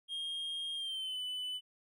triangle tone with pitch glide, 3232 to 2998 Hz, G#7 to F#7, -48 to +22 cents, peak -35 dBFS, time 0.08-1.61 s, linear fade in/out 50 ms, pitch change -130 cents, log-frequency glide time 0.75-1.19 s, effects none

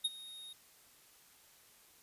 square tone with ADSR envelope, 3729 Hz, A#7, in tune, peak -29 dBFS, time 0.04-0.53 s, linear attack 11 ms, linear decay 33 ms, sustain -19 dB, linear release 4 ms, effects white hiss -63 dBFS RMS until 2.02 s + resampled to 32000 Hz

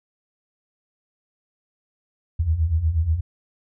sine beating tone pair, 75.2 / 83.5 Hz, D2 / E2, +42 / +23 cents, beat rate 8.3 Hz, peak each -24 / -19 dBFS, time 2.39-3.21 s, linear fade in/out 10 ms, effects none

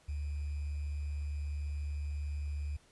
sine tone with sample-and-hold, 73.2 Hz, D2, 5 cents flat, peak -34 dBFS, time 0.08-2.77 s, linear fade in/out 10 ms, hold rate 2450 Hz, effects pink hiss -65 dBFS RMS until 2.91 s + resampled to 24000 Hz

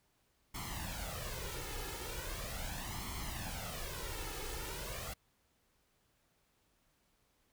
pink noise with flanger, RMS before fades -42 dBFS, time 0.54-5.14 s, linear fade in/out 10 ms, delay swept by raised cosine 0.93 to 2.33 ms, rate 0.39 Hz, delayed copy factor +0.7, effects pink hiss -75 dBFS RMS until 7.52 s

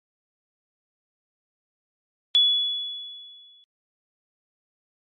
sine tone with exponential decay, 3406 Hz, G#7, 43 cents sharp, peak -13 dBFS, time 2.35-3.64 s, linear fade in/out 0 ms, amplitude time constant 280 ms, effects MP3 48 kbps

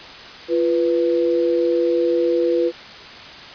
sine tone pair together, 344.5 / 493.9 Hz, F4 / B4, -24 / 0 cents, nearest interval tritone, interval 624 cents, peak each -18 dBFS, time 0.48-2.72 s, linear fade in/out 50 ms, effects white hiss -37 dBFS RMS until 3.54 s + resampled to 11025 Hz

